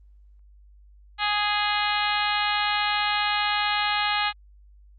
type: harmonic tone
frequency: 415.3 Hz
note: G#4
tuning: in tune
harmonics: 2 / 3 / 4 / 5 / 6 / 7 / 8 / 9 / 10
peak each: -27 / -29 / -30 / -31 / -32 / -32 / -33 / -34 / -34 dBFS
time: 1.18-4.33 s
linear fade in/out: 50 ms
effects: added 50 Hz sine -49 dBFS peak until 4.98 s + Opus 24 kbps